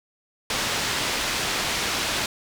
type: low-pass noise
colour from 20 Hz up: white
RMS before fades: -26 dBFS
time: 0.5-2.26 s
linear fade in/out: 2 ms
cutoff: 4800 Hz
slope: 12 dB/octave
effects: none